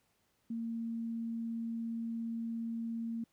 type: tone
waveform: sine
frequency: 229.3 Hz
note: A#3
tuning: 28 cents flat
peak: -35 dBFS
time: 0.5-3.24 s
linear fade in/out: 5 ms
effects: pink hiss -75 dBFS RMS until 3.32 s + high-pass 60 Hz 12 dB/octave